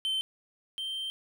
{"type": "tone pair in turn", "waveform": "triangle", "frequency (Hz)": [3090, 3135], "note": ["G7", "G7"], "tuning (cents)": [-26, -1], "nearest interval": "unison", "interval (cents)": 25, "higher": "second", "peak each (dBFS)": [-26, -31], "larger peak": "first", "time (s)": [[0.05, 0.21], [0.78, 1.1]], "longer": "second", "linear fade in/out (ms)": 0, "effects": []}